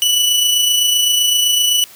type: tone with amplitude modulation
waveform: sawtooth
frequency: 2960 Hz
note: F#7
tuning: in tune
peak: -7 dBFS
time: 0.02-1.84 s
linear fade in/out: 0 ms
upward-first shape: sine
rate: 27.8 Hz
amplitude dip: 35%
effects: white hiss -41 dBFS RMS until 1.95 s + high-pass 60 Hz 12 dB/octave